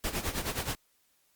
pink noise with tremolo, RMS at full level -31 dBFS, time 0.04-0.75 s, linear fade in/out 0 ms, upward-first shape sine, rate 9.5 Hz, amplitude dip 75%, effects white hiss -70 dBFS RMS until 1.35 s + Opus 48 kbps

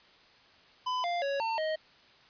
square tone with pitch steps, 1007 / 697 / 557 / 902 / 627 Hz, B5 / F5 / C#5 / A5 / D#5, +33 / -4 / +8 / +43 / +13 cents, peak -30 dBFS, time 0.86-1.76 s, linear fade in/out 10 ms, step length 180 ms, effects white hiss -59 dBFS RMS until 2.29 s + resampled to 11025 Hz

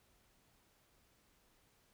silence, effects pink hiss -72 dBFS RMS until 1.93 s

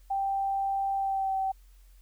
sine tone with pitch glide, 784 to 769.2 Hz, G5 to G5, 0 to -33 cents, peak -26 dBFS, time 0.1-1.52 s, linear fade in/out 10 ms, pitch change -33 cents, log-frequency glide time 0.96-1.36 s, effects added 45 Hz sine -52 dBFS peak until 2.01 s + white hiss -67 dBFS RMS until 2.01 s

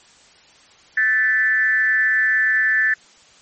sine tone with frequency modulation, 1760 Hz, A6, in tune, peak -14 dBFS, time 0.97-2.94 s, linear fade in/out 5 ms, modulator 223 Hz, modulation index 0.61, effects white hiss -50 dBFS RMS until 3.41 s + MP3 32 kbps

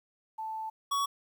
sine / square tone pair in turn, 880 / 1123.3 Hz, A5 / C#6, 0 / +23 cents, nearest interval major third, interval 423 cents, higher second, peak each -34 / -28 dBFS, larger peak second, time 0.38-0.7 / 0.91-1.06 s, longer first, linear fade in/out 10 ms, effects 11-bit

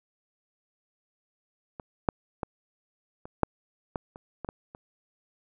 clicks, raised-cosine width 1 ms, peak -24 / -8 / -16 / -27 / -6 / -16 / -29 / -21 / -19 / -29 dBFS, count 10, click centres 1.798 / 2.088 / 2.432 / 3.255 / 3.433 / 3.958 / 4.159 / 4.447 / 4.489 / 4.749 s, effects none

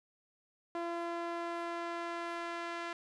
sawtooth tone with band-pass filter sweep, 340.7 Hz, F4, 43 cents flat, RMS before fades -39 dBFS, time 0.75-2.93 s, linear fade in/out 2 ms, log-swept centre 760 to 1600 Hz, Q 0.85, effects resampled to 22050 Hz + 11-bit

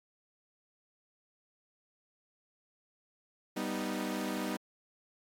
sawtooth chord, G augmented, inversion none, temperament equal, 196 / 246.9 / 311.1 Hz, G3 / B3 / D#4, 0 / 0 / 0 cents, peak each -34 dBFS, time 3.56-4.57 s, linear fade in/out 10 ms, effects AAC 64 kbps

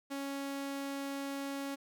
sawtooth tone, 277.2 Hz, C#4, in tune, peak -33 dBFS, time 0.1-1.76 s, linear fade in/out 20 ms, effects none

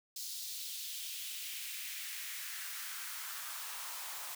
white noise with high-pass filter sweep, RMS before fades -43 dBFS, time 0.16-4.35 s, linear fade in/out 5 ms, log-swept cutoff 4600 to 800 Hz, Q 1.9, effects none

